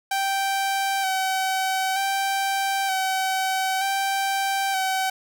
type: tone with vibrato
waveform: sawtooth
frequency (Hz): 771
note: G5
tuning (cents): -29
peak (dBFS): -18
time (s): 0.11-5.1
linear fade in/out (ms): 5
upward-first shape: square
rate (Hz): 0.54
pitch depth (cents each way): 24
effects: none